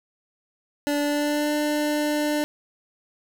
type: tone with pitch glide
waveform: 25% pulse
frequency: 290.5 to 298.1 Hz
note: D4 to D4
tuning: -19 to +26 cents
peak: -18 dBFS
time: 0.87-2.44 s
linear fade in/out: 0 ms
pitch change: +45 cents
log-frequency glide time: 0.99-1.53 s
effects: 8-bit